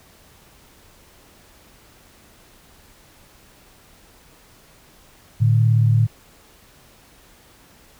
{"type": "tone pair together", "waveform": "sine", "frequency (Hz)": [112.26, 150], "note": ["A2", "D3"], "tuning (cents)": [35, 37], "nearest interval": "perfect fourth", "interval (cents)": 502, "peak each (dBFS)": [-13, -21], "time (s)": [5.4, 6.07], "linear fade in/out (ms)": 20, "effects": ["pink hiss -51 dBFS RMS until 7.99 s"]}